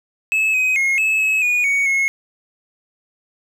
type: tone with pitch steps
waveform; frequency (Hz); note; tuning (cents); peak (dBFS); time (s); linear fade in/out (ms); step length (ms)
triangle; 2596 / 2521 / 2154 / 2596 / 2575 / 2454 / 2235 / 2173; E7 / D#7 / C7 / E7 / E7 / D#7 / C#7 / C#7; -27 / +22 / +50 / -27 / -41 / -25 / +14 / -35; -13; 0.32-2.08; 0; 220
effects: none